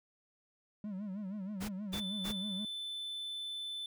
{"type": "tone with vibrato", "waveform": "triangle", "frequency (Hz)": 198.8, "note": "G3", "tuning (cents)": 25, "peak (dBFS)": -36, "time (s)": [0.84, 2.65], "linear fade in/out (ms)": 2, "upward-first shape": "sine", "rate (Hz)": 6.3, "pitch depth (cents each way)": 130}
{"type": "noise bursts", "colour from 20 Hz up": "pink", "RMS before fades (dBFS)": -42, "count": 3, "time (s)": [1.6, 2.327], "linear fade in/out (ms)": 20, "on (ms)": 89, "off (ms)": 230}
{"type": "tone", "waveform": "triangle", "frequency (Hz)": 3520, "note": "A7", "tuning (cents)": 0, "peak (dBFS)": -37, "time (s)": [1.93, 3.86], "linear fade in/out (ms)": 2}
{"effects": []}